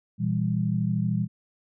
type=chord; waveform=sine; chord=E diminished; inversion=second; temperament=just; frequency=118.67 / 164.81 / 197.78 Hz; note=Bb2 / E3 / G3; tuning=+31 / 0 / +16 cents; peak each=-27 dBFS; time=0.18-1.28 s; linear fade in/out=50 ms; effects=none